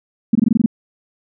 sine tone bursts, 224.7 Hz, A3, 37 cents sharp, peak -8 dBFS, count 8, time 0.33-0.661 s, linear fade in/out 5 ms, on 23 ms, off 21 ms, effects none

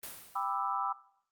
white noise with exponential decay, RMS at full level -41 dBFS, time 0.03-0.77 s, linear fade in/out 5 ms, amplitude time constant 160 ms
sine chord, E minor seventh, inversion first, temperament just, 791.1 / 988.9 / 1186.7 / 1318.5 Hz, G5 / B5 / D6 / E6, +16 / +2 / +18 / 0 cents, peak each -36 dBFS, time 0.35-0.93 s, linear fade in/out 10 ms
effects noise-tail reverb RT60 0.6 s tail -19 dB re dry + Opus 32 kbps

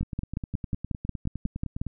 two click trains, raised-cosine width 5 ms, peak -16 / -20 dBFS, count 11 / 19, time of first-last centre 0.01-1.815 / 0.03-1.867 s, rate 5.54 / 9.8 Hz, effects none

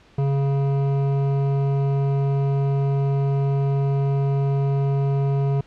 sine tone with hard clipping, 138.59 Hz, C#3, in tune, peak -20 dBFS, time 0.18-5.61 s, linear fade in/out 5 ms, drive 12 dB, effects pink hiss -53 dBFS RMS until 5.66 s + low-pass 4000 Hz 12 dB/octave

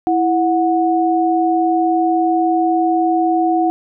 sine tone pair together, 330 / 733.6 Hz, E4 / F#5, +2 / -15 cents, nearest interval octave + major second, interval 1383 cents, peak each -15 dBFS, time 0.07-3.7 s, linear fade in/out 0 ms, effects none

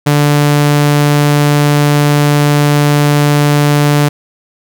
sawtooth tone, 146.3 Hz, D3, 6 cents flat, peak -3 dBFS, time 0.06-4.09 s, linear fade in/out 10 ms, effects none

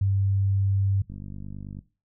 sine tone, 98 Hz, G2, in tune, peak -20 dBFS, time 0.01-1.02 s, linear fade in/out 5 ms
click train, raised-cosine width 5 ms, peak -26 dBFS, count 35, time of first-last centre 1.1-1.79 s, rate 49.3 Hz
effects noise-tail reverb RT60 0.3 s tail -17 dB re dry

